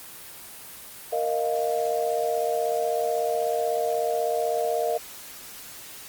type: chord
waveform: sine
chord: Bb suspended fourth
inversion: none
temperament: equal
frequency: 466.2 / 622.3 / 698.5 Hz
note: Bb4 / Eb5 / F5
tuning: 0 / 0 / 0 cents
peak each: -27 dBFS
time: 1.12-4.98 s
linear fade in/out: 10 ms
effects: white hiss -42 dBFS RMS until 6.08 s + Opus 24 kbps